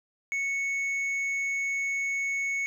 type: tone with hard clipping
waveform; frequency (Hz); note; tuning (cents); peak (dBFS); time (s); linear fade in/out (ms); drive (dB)
sine; 2211; C#7; -5; -28; 0.32-2.66; 0; 4
effects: none